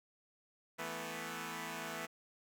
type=chord; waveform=5% pulse; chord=E suspended fourth; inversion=none; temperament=equal; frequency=164.81 / 220 / 246.9 Hz; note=E3 / A3 / B3; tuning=0 / 0 / 0 cents; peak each=-34 dBFS; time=0.78-2.07 s; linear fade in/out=20 ms; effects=none

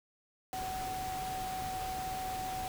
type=tone in noise; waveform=sine; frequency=751 Hz; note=F#5; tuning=26 cents sharp; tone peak=-36 dBFS; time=0.53-2.68 s; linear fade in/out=0 ms; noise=pink; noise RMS=-43 dBFS; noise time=0.53-2.68 s; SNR=+4 dB; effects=none

